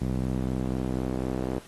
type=tone with band-pass filter sweep; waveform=sawtooth; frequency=64 Hz; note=C2; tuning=38 cents flat; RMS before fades=-29 dBFS; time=0.01-1.59 s; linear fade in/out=5 ms; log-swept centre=180 to 360 Hz; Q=1.2; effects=pink hiss -51 dBFS RMS until 1.67 s + AAC 32 kbps